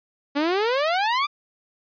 sawtooth exponential sweep, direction up, 277.2 to 1209 Hz, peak -16 dBFS, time 0.35-1.27 s, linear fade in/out 20 ms, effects resampled to 11025 Hz

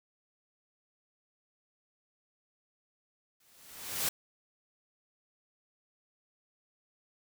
white noise with exponential growth, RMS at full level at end -29 dBFS, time 3.4-4.09 s, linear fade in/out 5 ms, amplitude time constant 150 ms, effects none

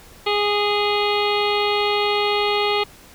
harmonic tone with a mistuned harmonic, 413 Hz, G#4, 10 cents flat, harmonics 1 / 2 / 3 / 5 / 6 / 7 / 8 / 9 / 10, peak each -21 / -24 / -26 / -28 / -29 / -29 / -30 / -31 / -31 dBFS, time 0.26-2.84 s, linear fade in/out 10 ms, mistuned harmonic 10, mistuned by +50 cents, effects pink hiss -46 dBFS RMS until 3.14 s

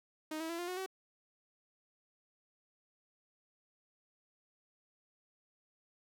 sawtooth tone with pitch steps, 311.1 / 323.7 / 336.9 / 350.6 / 364.9 / 379.7 Hz, D#4 / E4 / E4 / F4 / F#4 / F#4, 0 / -31 / +38 / +7 / -24 / +45 cents, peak -34 dBFS, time 0.31-0.862 s, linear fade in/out 5 ms, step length 92 ms, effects none

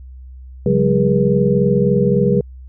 sine tone cluster, 138.5 / 182.3 / 202.1 / 407.9 / 481.9 Hz, C#3 / F#3 / G#3 / G#4 / B4, -1 / -25 / -47 / -31 / -43 cents, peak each -18 dBFS, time 0.66-2.41 s, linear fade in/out 2 ms, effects added 64 Hz sine -33 dBFS peak until 2.68 s

